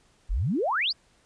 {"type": "exponential sweep", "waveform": "sine", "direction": "up", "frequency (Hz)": [34.65, 5274], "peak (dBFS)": -23, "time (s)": [0.29, 0.93], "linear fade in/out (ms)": 20, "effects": ["pink hiss -63 dBFS RMS until 1.25 s", "resampled to 22050 Hz"]}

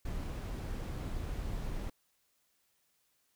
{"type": "noise", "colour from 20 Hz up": "brown", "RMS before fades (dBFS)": -38, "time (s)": [0.05, 1.9], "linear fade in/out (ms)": 5, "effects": ["white hiss -75 dBFS RMS until 3.35 s"]}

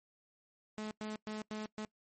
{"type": "tone bursts at uneven times", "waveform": "sawtooth", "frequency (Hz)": 214.6, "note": "A3", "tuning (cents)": -43, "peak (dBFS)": -35, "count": 5, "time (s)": [[0.78, 0.91], [1.01, 1.16], [1.27, 1.42], [1.51, 1.66], [1.78, 1.85]], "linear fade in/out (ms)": 0, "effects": ["noise-tail reverb RT60 0.1 s tail -22 dB re dry", "MP3 32 kbps"]}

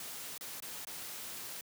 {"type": "noise with dropouts", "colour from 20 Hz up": "white", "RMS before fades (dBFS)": -44, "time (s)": [0, 1.61], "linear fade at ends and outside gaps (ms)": 2, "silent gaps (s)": [[0.379, 0.409], [0.602, 0.623], [0.85, 0.87]], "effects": ["high-pass 100 Hz 12 dB/octave"]}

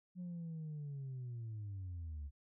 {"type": "linear sweep", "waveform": "sine", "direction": "down", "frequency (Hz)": [182.1, 68.5], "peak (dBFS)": -40, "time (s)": [0.15, 2.31], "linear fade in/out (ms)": 50, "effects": ["tanh soft clip ceiling -40 dBFS"]}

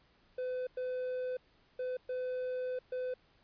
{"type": "tone bursts at uneven times", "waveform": "triangle", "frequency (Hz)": 506, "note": "B4", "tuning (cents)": 42, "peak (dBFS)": -32, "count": 5, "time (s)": [[0.38, 0.67], [0.77, 1.37], [1.79, 1.97], [2.09, 2.79], [2.92, 3.14]], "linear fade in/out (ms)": 5, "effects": ["pink hiss -68 dBFS RMS until 3.43 s", "resampled to 11025 Hz"]}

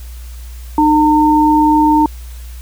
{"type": "tone pair together", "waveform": "sine", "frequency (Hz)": [304.6, 910], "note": ["D#4", "A#5"], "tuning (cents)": [-37, -42], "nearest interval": "octave + perfect fifth", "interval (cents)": 1895, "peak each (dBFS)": -10, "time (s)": [0.78, 2.06], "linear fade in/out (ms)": 2, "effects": ["added 60 Hz sine -27 dBFS peak until 2.61 s", "white hiss -42 dBFS RMS until 2.61 s"]}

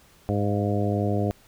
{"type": "harmonic tone with a mistuned harmonic", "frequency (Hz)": 102.9, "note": "G#2", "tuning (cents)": -16, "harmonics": [1, 2, 3, 4, 5, 6, 7], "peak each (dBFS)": [-25, -28, -30, -31, -32, -33, -33], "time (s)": [0.29, 1.31], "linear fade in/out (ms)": 0, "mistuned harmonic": 7, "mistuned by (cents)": -27, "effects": ["pink hiss -56 dBFS RMS until 1.47 s"]}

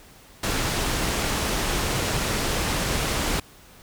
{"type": "low-pass noise", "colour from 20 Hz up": "pink", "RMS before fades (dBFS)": -25, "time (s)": [0.43, 3.4], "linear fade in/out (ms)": 5, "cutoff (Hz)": 10000, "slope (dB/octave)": 12, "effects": ["pink hiss -50 dBFS RMS until 3.82 s"]}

